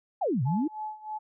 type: exponential two-way sweep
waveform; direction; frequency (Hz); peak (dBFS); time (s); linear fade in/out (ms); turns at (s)
sine; down then up; 870 to 116.54 to 336; -24; 0.21-0.68; 10; 0.43
type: tone with tremolo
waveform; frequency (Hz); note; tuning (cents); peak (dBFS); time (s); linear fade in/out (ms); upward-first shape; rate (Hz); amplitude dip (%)
sine; 858; A5; -44; -31; 0.45-1.19; 20; sine; 3.2; 85
effects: none